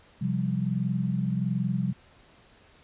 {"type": "chord", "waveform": "sine", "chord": "C suspended fourth", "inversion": "none", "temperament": "equal", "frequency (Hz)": [130.81, 174.61, 196], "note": ["C3", "F3", "G3"], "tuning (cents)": [0, 0, 0], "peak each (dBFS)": -29, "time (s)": [0.21, 1.93], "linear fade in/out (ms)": 10, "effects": ["pink hiss -57 dBFS RMS until 2.83 s", "resampled to 8000 Hz"]}